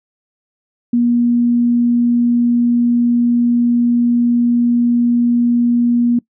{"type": "tone", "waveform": "sine", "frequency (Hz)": 239.2, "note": "A#3", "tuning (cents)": 45, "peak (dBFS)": -10, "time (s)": [0.93, 6.19], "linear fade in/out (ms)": 5, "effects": ["noise-tail reverb RT60 0.1 s tail -22 dB re dry"]}